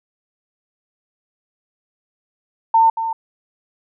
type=tone with echo; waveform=sine; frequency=903 Hz; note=A5; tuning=45 cents sharp; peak=-9 dBFS; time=2.74-2.9 s; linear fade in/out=5 ms; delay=230 ms; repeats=1; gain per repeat=-10 dB; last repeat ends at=3.13 s; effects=none